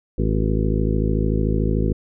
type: harmonic tone with a mistuned harmonic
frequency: 53.5 Hz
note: A1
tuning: 48 cents flat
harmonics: 1 / 2 / 3 / 4 / 5 / 6 / 7 / 8 / 9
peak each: -21 / -24 / -25 / -26 / -28 / -32 / -28 / -32 / -32 dBFS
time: 0.18-1.93 s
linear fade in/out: 5 ms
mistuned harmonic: 6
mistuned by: +93 cents
effects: none